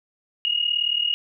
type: tone pair together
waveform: sine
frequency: 2853 / 2891 Hz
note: F7 / F#7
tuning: +36 / -41 cents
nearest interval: unison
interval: 23 cents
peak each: -23 dBFS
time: 0.45-1.14 s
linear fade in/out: 0 ms
effects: none